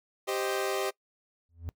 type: chord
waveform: sawtooth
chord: C minor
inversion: second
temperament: equal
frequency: 392 / 523.3 / 622.3 Hz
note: G4 / C5 / Eb5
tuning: 0 / 0 / 0 cents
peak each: -27 / -31 / -31 dBFS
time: 0.27-0.91 s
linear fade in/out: 20 ms
type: tone with exponential growth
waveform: triangle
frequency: 83.9 Hz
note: E2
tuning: 31 cents sharp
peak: -28 dBFS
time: 1.49-1.69 s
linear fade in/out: 0 ms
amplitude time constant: 42 ms
effects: noise-tail reverb RT60 0.1 s tail -22 dB re dry